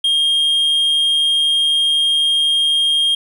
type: tone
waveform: triangle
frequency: 3226 Hz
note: G7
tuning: 49 cents sharp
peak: -11 dBFS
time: 0.04-3.15 s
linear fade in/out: 5 ms
effects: none